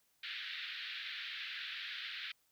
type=band-pass noise; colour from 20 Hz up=white; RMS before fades=-44 dBFS; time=0.23-2.32 s; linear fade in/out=5 ms; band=1500 to 4000 Hz; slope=48 dB/octave; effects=white hiss -75 dBFS RMS until 2.51 s